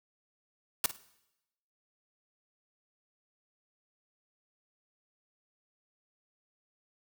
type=noise with echo; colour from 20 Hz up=white; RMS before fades=-26 dBFS; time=0.84-0.86 s; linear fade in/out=2 ms; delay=52 ms; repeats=2; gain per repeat=-14 dB; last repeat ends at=0.964 s; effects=noise-tail reverb RT60 0.9 s tail -19 dB re dry